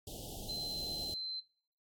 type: band-stop noise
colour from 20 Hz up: pink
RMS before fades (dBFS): -46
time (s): 0.07-1.14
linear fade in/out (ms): 2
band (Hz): 830 to 2900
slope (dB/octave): 96
type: tone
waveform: sine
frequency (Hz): 4089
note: C8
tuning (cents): -41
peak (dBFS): -37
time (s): 0.48-1.41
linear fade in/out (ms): 20
effects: noise-tail reverb RT60 0.6 s tail -21 dB re dry + AAC 64 kbps